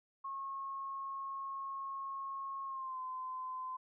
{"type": "tone with pitch glide", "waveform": "sine", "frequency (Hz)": [1088, 1028.7], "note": ["C#6", "C6"], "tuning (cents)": [-33, -30], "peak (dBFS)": -39, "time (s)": [0.24, 3.77], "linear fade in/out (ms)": 10, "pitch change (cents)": -97, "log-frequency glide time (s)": [2.65, 2.99], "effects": []}